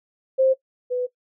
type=tone pair in turn; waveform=sine; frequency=527 / 497.4 Hz; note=C5 / B4; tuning=+12 / +12 cents; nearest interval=minor second; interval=100 cents; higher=first; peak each=-14 / -21 dBFS; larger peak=first; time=0.38-0.54 / 0.9-1.07 s; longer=second; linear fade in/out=20 ms; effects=noise-tail reverb RT60 0.1 s tail -18 dB re dry